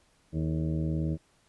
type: harmonic tone with a mistuned harmonic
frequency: 79 Hz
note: D#2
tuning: 27 cents sharp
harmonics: 1 / 2 / 3 / 4 / 5 / 6 / 7 / 8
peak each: -33 / -29 / -39 / -35 / -44 / -50 / -44 / -51 dBFS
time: 0.32-1.18 s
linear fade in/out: 50 ms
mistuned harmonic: 5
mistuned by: +93 cents
effects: pink hiss -66 dBFS RMS until 1.48 s + resampled to 24000 Hz